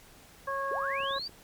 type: harmonic tone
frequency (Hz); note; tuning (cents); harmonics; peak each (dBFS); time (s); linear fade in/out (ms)
548; C#5; -20; 1 / 2 / 3; -35 / -32 / -37; 0.47-1.19; 10
type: linear sweep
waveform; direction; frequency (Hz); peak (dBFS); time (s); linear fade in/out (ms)
sine; up; 349.6 to 4783; -34; 0.71-1.28; 5
type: clicks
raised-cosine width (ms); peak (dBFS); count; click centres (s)
2; -38; 6; 1.004 / 1.035 / 1.109 / 1.164 / 1.196 / 1.294
effects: pink hiss -55 dBFS RMS until 1.43 s + MP3 96 kbps